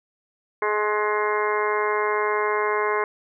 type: harmonic tone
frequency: 210.9 Hz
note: G#3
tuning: 27 cents sharp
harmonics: 2 / 3 / 4 / 5 / 6 / 7 / 8 / 9 / 10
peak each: -24 / -33 / -31 / -25 / -36 / -33 / -33 / -35 / -31 dBFS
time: 0.62-3.04 s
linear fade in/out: 2 ms
effects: none